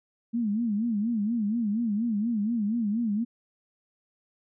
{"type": "tone with vibrato", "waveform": "sine", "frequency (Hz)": 220, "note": "A3", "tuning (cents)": 0, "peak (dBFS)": -24, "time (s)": [0.33, 3.25], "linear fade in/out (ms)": 20, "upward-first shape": "sine", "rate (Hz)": 4.2, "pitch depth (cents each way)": 150, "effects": []}